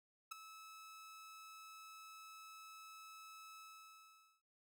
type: tone with ADSR envelope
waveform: sawtooth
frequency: 1300 Hz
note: E6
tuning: 24 cents flat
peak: -37 dBFS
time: 0.31-4.42 s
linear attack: 11 ms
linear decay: 6 ms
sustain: -14 dB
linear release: 840 ms
effects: noise-tail reverb RT60 0.2 s tail -20 dB re dry